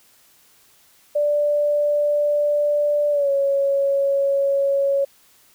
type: tone with pitch glide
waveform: sine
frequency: 587.3 to 555 Hz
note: D5 to C#5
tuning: 0 to +2 cents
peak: -16 dBFS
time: 1.15-5.05 s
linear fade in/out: 10 ms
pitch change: -98 cents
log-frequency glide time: 3.11-3.3 s
effects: white hiss -55 dBFS RMS until 5.54 s